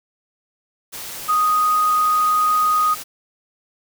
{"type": "tone in noise", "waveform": "sine", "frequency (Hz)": 1244.5, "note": "D#6", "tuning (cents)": 0, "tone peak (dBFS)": -14, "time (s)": [1.28, 2.95], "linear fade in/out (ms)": 20, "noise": "white", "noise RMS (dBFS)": -32, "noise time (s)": [0.92, 3.04], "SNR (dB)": 15, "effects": []}